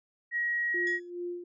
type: tone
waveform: sine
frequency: 1900 Hz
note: A#6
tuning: 33 cents sharp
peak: -27 dBFS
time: 0.31-1 s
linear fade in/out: 50 ms
type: tone with tremolo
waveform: sine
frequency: 351.3 Hz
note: F4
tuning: 10 cents sharp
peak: -32 dBFS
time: 0.74-1.44 s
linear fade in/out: 5 ms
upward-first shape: sine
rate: 2.4 Hz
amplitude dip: 70%
type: tone with exponential decay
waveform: 10% pulse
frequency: 1696 Hz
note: G#6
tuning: 36 cents sharp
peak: -32 dBFS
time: 0.87-1.1 s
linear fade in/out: 1 ms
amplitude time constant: 48 ms
effects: resampled to 16000 Hz